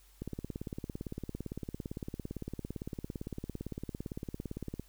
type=click train; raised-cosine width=3 ms; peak=-25 dBFS; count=82; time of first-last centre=0.22-4.796 s; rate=17.7 Hz; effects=added 47 Hz sine -60 dBFS peak until 4.88 s + white hiss -65 dBFS RMS until 4.88 s